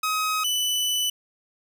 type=tone pair in turn; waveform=sawtooth; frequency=1266 / 2985 Hz; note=D#6 / F#7; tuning=+30 / +15 cents; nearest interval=octave + minor third; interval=1485 cents; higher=second; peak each=-19 dBFS; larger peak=neither; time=0.03-0.44 / 0.44-1.1 s; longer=second; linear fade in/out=5 ms; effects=none